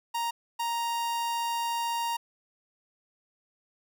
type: tone pair in turn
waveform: 45% pulse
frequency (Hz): 934 / 934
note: A#5 / A#5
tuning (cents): +3 / +3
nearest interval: unison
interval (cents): 0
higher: neither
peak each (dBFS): -28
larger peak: neither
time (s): 0.14-0.31 / 0.59-2.17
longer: second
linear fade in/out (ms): 10
effects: none